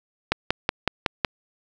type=click train; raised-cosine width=0.3 ms; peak=-3 dBFS; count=6; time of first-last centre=0.32-1.248 s; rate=5.39 Hz; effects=none